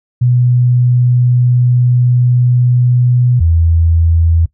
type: tone pair in turn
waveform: sine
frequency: 123.47 / 82.75 Hz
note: B2 / E2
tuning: 0 / +7 cents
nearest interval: perfect fifth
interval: 693 cents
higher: first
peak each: -7 dBFS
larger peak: neither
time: 0.21-3.4 / 3.4-4.46 s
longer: first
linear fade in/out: 10 ms
effects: noise-tail reverb RT60 0.1 s tail -18 dB re dry